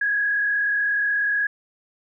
sine tone with frequency modulation, 1661.2 Hz, G#6, in tune, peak -19 dBFS, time 0.01-1.47 s, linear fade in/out 5 ms, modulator 36.5 Hz, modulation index 0.93, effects none

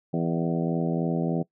harmonic tone with a mistuned harmonic, 83.3 Hz, E2, 19 cents sharp, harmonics 2 / 3 / 4 / 5 / 6 / 7 / 8 / 9, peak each -26 / -30 / -32 / -34 / -36 / -37 / -38 / -39 dBFS, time 0.13-1.43 s, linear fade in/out 10 ms, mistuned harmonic 7, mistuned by +43 cents, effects noise-tail reverb RT60 0.1 s tail -22 dB re dry

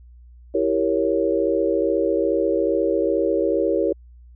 sine chord, E diminished seventh, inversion none, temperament equal, 329.6 / 392 / 466.2 / 554.4 Hz, E4 / G4 / Bb4 / Db5, 0 / 0 / 0 / 0 cents, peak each -23 dBFS, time 0.54-3.93 s, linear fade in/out 10 ms, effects added 60 Hz sine -43 dBFS peak until 4.35 s

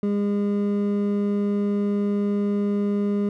triangle tone pair together, 203.5 / 407.6 Hz, G#3 / G#4, -35 / -32 cents, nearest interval octave, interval 1203 cents, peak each -19 / -25 dBFS, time 0.03-3.29 s, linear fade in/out 2 ms, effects none

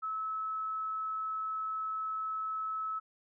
sine tone, 1298 Hz, E6, 27 cents flat, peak -33 dBFS, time 0.02-3 s, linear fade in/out 20 ms, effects none

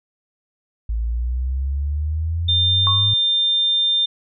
sine exponential sweep, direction up, 54.4 to 103.83 Hz, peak -19 dBFS, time 0.89-3.14 s, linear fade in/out 5 ms
sine tone, 3600 Hz, A7, 39 cents sharp, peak -15 dBFS, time 2.48-4.06 s, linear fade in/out 10 ms
sine tone with exponential decay, 1100 Hz, C#6, 14 cents flat, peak -17 dBFS, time 2.87-3.19 s, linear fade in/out 0 ms, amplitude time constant 69 ms
effects none

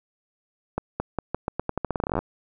accelerating click train, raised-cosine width 1 ms, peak -11 dBFS, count 21, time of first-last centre 0.78-2.19 s, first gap 220 ms, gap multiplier 0.85, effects none

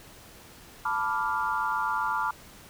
sine chord, B half-diminished seventh, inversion third, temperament equal, 880 / 987.8 / 1174.7 / 1396.9 Hz, A5 / B5 / D6 / F6, 0 / 0 / 0 / 0 cents, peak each -31 dBFS, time 0.85-2.31 s, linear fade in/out 5 ms, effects pink hiss -50 dBFS RMS until 2.69 s

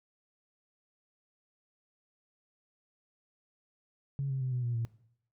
sine tone with pitch steps, 138.59 / 133.64 / 128.86 / 124.26 / 119.82 / 115.53 Hz, C#3 / C3 / C3 / B2 / A#2 / A#2, 0 / +37 / -26 / +11 / +48 / -15 cents, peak -29 dBFS, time 4.19-4.85 s, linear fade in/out 0 ms, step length 110 ms, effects noise-tail reverb RT60 0.7 s tail -20 dB re dry + tanh soft clip ceiling -25 dBFS

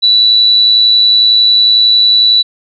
sine tone with amplitude modulation, 3951 Hz, B7, in tune, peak -3 dBFS, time 0.02-2.43 s, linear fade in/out 20 ms, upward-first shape sine, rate 111 Hz, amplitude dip 35%, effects none

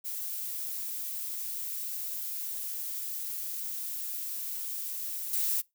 violet noise with level steps, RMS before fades -36 / -29 dBFS, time 0.04-5.62 s, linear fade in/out 20 ms, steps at 5.33 s, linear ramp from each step 2 ms, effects noise-tail reverb RT60 0.2 s tail -23 dB re dry

